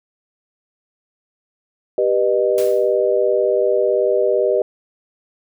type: chord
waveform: sine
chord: G augmented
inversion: none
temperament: just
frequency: 392 / 490 / 612.5 Hz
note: G4 / B4 / D#5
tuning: 0 / -14 / -27 cents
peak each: -18 dBFS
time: 1.98-4.62 s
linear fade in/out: 2 ms
type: noise with exponential decay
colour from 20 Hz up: white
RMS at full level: -29 dBFS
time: 2.58-2.98 s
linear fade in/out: 0 ms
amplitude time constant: 85 ms
effects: none